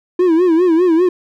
triangle tone with vibrato, 342.9 Hz, F4, 32 cents flat, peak -7 dBFS, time 0.19-1.09 s, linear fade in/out 5 ms, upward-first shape sine, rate 5 Hz, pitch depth 130 cents each way, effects none

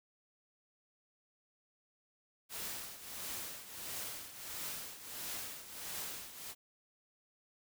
white noise with tremolo, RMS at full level -41 dBFS, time 2.49-6.55 s, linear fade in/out 50 ms, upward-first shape triangle, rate 1.5 Hz, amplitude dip 75%, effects none

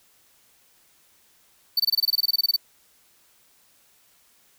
square tone bursts, 4537 Hz, C#8, 39 cents sharp, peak -18 dBFS, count 16, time 1.77-2.563 s, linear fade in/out 5 ms, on 28 ms, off 23 ms, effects white hiss -60 dBFS RMS until 4.58 s

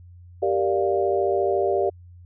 sine chord, G minor seventh, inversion none, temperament equal, 392 / 466.2 / 587.3 / 698.5 Hz, G4 / Bb4 / D5 / F5, 0 / 0 / 0 / 0 cents, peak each -22 / -27 / -25 / -26 dBFS, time 0.42-1.9 s, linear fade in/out 10 ms, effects added 88 Hz sine -43 dBFS peak until 2.25 s

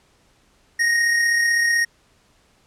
square tone pair together, 1864.7 / 1900.6 Hz, A#6 / A#6, 0 / +33 cents, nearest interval unison, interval 33 cents, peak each -17 / -29 dBFS, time 0.79-1.85 s, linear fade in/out 10 ms, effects pink hiss -59 dBFS RMS until 2.66 s + low-pass 9000 Hz 12 dB/octave

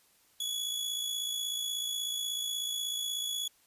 sawtooth tone with amplitude modulation, 3387 Hz, G#7, 33 cents sharp, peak -27 dBFS, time 0.4-3.48 s, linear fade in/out 5 ms, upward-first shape sine, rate 56.4 Hz, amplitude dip 50%, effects white hiss -66 dBFS RMS until 3.66 s + resampled to 32000 Hz

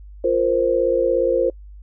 sine chord, F suspended fourth, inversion none, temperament equal, 349.2 / 466.2 / 523.3 Hz, F4 / Bb4 / C5, 0 / 0 / 0 cents, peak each -22 / -20 / -18 dBFS, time 0.24-1.5 s, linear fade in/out 5 ms, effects noise-tail reverb RT60 0.1 s tail -26 dB re dry + added 50 Hz sine -37 dBFS peak until 1.82 s

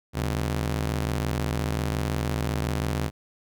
sawtooth ring-modulated tone, 106.9 Hz, A2, 49 cents flat, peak -18 dBFS, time 0.13-3.11 s, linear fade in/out 50 ms, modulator 30.6 Hz, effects none

